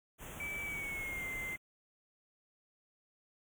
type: band-stop noise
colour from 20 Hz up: pink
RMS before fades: -47 dBFS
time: 0.18-1.58 s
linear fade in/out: 50 ms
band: 3400 to 6200 Hz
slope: 96 dB/octave
type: tone with pitch glide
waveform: sine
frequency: 2308 to 2080 Hz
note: D7 to C7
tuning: -31 to -11 cents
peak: -38 dBFS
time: 0.4-1.56 s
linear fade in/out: 2 ms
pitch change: -180 cents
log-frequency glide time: 0.63-1.29 s
effects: none